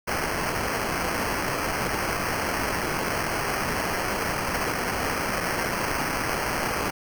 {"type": "noise with sample-and-hold", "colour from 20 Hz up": "white", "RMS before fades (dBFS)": -27, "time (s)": [0.07, 6.91], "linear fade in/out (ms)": 10, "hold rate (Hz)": 3675, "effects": []}